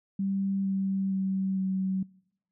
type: tone with pitch steps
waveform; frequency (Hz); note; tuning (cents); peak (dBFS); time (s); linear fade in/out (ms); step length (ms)
sine; 195.3 / 193.39 / 191.5 / 189.63; G3 / G3 / G3 / F#3; -6 / -23 / -40 / +43; -26; 0.19-2.03; 5; 460
effects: noise-tail reverb RT60 0.8 s tail -24 dB re dry